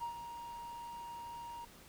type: tone with ADSR envelope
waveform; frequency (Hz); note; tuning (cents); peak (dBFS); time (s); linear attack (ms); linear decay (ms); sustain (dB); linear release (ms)
triangle; 941; A#5; +16; -33; 0-1.65; 32; 99; -9; 6
effects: tanh soft clip ceiling -32 dBFS + pink hiss -58 dBFS RMS until 1.88 s